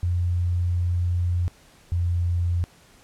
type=tone pair in turn; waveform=sine; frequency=88 / 86.99 Hz; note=F2 / F2; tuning=+14 / -6 cents; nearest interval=unison; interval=20 cents; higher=first; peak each=-20 dBFS; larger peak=neither; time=0.03-1.48 / 1.92-2.64 s; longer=first; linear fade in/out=0 ms; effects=pink hiss -54 dBFS RMS until 3.03 s + low-pass 11000 Hz 12 dB/octave